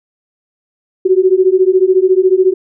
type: beating tone pair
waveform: sine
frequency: 367.1 / 381.1 Hz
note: F#4 / G4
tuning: -14 / -49 cents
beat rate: 14 Hz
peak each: -10 dBFS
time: 1.05-2.54 s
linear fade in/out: 10 ms
effects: none